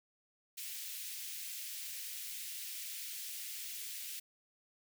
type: high-pass noise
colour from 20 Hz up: white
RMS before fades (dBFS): -44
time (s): 0.57-4.2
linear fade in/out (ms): 10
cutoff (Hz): 2100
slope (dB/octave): 24
effects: none